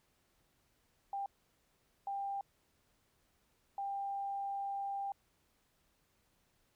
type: tone bursts at uneven times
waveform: sine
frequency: 794 Hz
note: G5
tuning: 22 cents sharp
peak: -36 dBFS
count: 3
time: 1.13-1.26 / 2.07-2.41 / 3.78-5.12 s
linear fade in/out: 2 ms
effects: pink hiss -75 dBFS RMS until 6.75 s